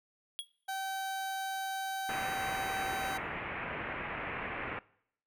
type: tone with exponential decay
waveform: square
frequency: 3322 Hz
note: G#7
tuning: in tune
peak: -32 dBFS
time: 0.39-0.47 s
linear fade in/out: 0 ms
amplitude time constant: 17 ms
type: tone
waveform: 30% pulse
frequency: 771 Hz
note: G5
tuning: 29 cents flat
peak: -32 dBFS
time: 0.68-3.18 s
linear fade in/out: 10 ms
type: low-pass noise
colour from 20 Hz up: white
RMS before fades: -39 dBFS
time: 2.09-4.79 s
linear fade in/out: 2 ms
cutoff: 2500 Hz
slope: 48 dB/octave
effects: noise-tail reverb RT60 0.7 s tail -22 dB re dry